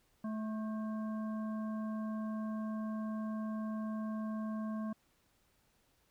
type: harmonic tone with a mistuned harmonic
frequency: 217 Hz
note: A3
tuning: 24 cents flat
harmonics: 1 / 3 / 5 / 7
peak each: -36 / -48 / -49 / -58 dBFS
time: 0.24-4.93 s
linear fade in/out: 5 ms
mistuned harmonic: 7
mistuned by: +70 cents
effects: pink hiss -73 dBFS RMS until 6.1 s